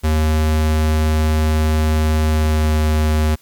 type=tone with pitch glide; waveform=square; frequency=77.78 to 77.2 Hz; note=D#2 to D#2; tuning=0 to -13 cents; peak=-14 dBFS; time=0.03-3.36 s; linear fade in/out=20 ms; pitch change=-13 cents; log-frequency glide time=2.27-2.74 s; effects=white hiss -52 dBFS RMS until 3.41 s + Opus 48 kbps